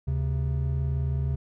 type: tone pair together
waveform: triangle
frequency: 75.3 / 134.25 Hz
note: D2 / C3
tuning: +44 / +45 cents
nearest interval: minor seventh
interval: 1001 cents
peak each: -25 dBFS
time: 0.07-1.36 s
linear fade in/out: 10 ms
effects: none